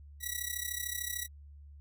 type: tone with amplitude modulation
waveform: 5% pulse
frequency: 1939 Hz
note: B6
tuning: 32 cents flat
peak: -21 dBFS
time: 0.2-1.28 s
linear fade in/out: 50 ms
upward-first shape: sine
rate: 33.4 Hz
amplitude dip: 80%
effects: added 72 Hz sine -49 dBFS peak until 1.8 s